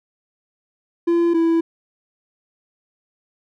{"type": "tone pair in turn", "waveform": "triangle", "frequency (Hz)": [340.5, 330.8], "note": ["F4", "E4"], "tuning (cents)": [-44, 6], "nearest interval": "minor second", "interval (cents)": 50, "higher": "first", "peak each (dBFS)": -12, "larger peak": "neither", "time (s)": [[1.07, 1.34], [1.34, 1.61]], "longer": "neither", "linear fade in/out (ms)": 10, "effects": []}